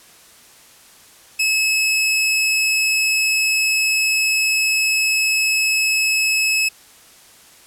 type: tone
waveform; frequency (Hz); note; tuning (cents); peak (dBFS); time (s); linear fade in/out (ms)
sawtooth; 2585; E7; -34; -12; 1.39-6.69; 10
effects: white hiss -47 dBFS RMS until 7.66 s + low-pass 12000 Hz 12 dB/octave